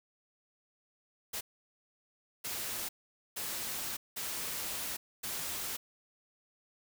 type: noise bursts at uneven times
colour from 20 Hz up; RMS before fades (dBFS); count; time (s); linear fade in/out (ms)
white; -38; 5; 1.33-1.41 / 2.44-2.89 / 3.36-3.97 / 4.16-4.97 / 5.23-5.77; 10
effects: none